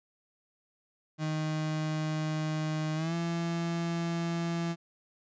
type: tone with pitch glide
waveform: 35% pulse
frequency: 155.56 to 168.66 Hz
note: D#3 to E3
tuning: 0 to +40 cents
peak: -28 dBFS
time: 1.18-4.76 s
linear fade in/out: 50 ms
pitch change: +140 cents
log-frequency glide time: 2.95-3.14 s
effects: resampled to 16000 Hz